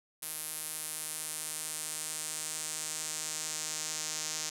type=tone with band-pass filter sweep; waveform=sawtooth; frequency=155.56 Hz; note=D#3; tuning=in tune; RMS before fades=-38 dBFS; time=0.22-4.5 s; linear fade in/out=10 ms; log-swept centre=11000 to 6600 Hz; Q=2.3; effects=none